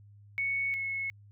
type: tone pair in turn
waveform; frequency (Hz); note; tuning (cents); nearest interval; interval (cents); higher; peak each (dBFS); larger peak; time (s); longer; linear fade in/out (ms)
sine; 2217 / 2188; C#7 / C#7; 0 / -23; unison; 23; first; -28 / -31; first; 0.38-0.74 / 0.74-1.1; neither; 0
effects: added 102 Hz sine -52 dBFS peak until 1.31 s